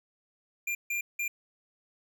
square tone bursts at uneven times, 2392 Hz, D7, 31 cents sharp, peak -30 dBFS, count 3, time 0.67-0.75 / 0.9-1.01 / 1.19-1.28 s, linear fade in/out 5 ms, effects none

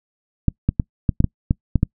clicks, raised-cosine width 5 ms, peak -3 dBFS, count 9, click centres 0.483 / 0.69 / 0.798 / 1.092 / 1.204 / 1.243 / 1.509 / 1.757 / 1.831 s, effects noise-tail reverb RT60 0.1 s tail -26 dB re dry

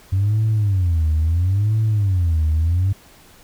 sine tone with vibrato, 92.5 Hz, F#2, in tune, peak -13 dBFS, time 0.12-2.93 s, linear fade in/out 10 ms, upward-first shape sine, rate 0.74 Hz, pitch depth 300 cents each way, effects tanh soft clip ceiling -12 dBFS + pink hiss -48 dBFS RMS until 3.43 s

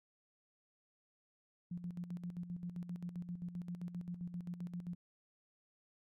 sine tone with tremolo, 175.4 Hz, F3, 8 cents sharp, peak -39 dBFS, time 1.71-4.95 s, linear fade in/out 5 ms, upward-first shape square, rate 7.6 Hz, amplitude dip 65%, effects AAC 64 kbps

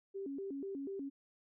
sine tone with vibrato, 329.4 Hz, E4, 1 cent flat, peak -39 dBFS, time 0.14-1.1 s, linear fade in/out 20 ms, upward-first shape square, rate 4.1 Hz, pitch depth 300 cents each way, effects none

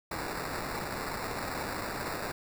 white noise with sample-and-hold, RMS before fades -36 dBFS, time 0.11-2.32 s, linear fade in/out 5 ms, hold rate 3150 Hz, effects none

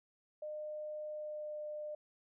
sine tone with pitch glide, 607 to 602.1 Hz, D#5 to D5, -43 to +43 cents, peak -40 dBFS, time 0.42-1.95 s, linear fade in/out 5 ms, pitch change -14 cents, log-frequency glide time 1.09-1.62 s, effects none

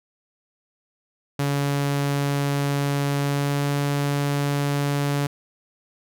sawtooth tone with pitch glide, 141.7 to 142.77 Hz, C#3 to D3, +38 to -49 cents, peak -17 dBFS, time 1.39-5.27 s, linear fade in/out 5 ms, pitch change +13 cents, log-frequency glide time 3.21-3.68 s, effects none

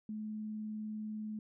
sine tone with vibrato, 214.6 Hz, A3, 43 cents flat, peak -38 dBFS, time 0.09-1.39 s, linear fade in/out 2 ms, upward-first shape triangle, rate 20 Hz, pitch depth 20 cents each way, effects none

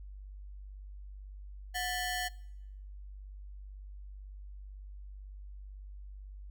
sawtooth ring-modulated tone, 1244.5 Hz, D#6, in tune, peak -26 dBFS, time 1.74-2.29 s, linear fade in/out 20 ms, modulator 517 Hz, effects noise-tail reverb RT60 0.9 s tail -23 dB re dry + added 49 Hz sine -44 dBFS peak until 6.5 s

